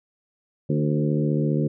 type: harmonic tone with a mistuned harmonic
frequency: 74.9 Hz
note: D2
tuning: 35 cents sharp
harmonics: 2 / 3 / 4 / 5 / 6 / 7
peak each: -22 / -26 / -28 / -30 / -32 / -33 dBFS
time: 0.69-1.68 s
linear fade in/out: 10 ms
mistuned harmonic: 5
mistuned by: -22 cents
effects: none